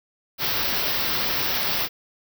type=band-stop noise; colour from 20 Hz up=white; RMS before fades=-24 dBFS; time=0.38-1.89 s; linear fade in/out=50 ms; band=5700 to 14000 Hz; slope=96 dB/octave; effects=none